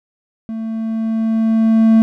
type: tone with level ramp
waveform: triangle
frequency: 223.3 Hz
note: A3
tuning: 26 cents sharp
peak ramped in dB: -20 to -4 dBFS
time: 0.49-2.02 s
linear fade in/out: 0 ms
effects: none